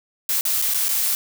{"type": "noise with dropouts", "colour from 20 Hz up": "blue", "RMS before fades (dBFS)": -21, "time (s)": [0.29, 1.15], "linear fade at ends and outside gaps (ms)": 1, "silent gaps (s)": [[0.41, 0.452], [0.617, 0.622], [0.738, 0.744], [0.884, 0.89]], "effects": []}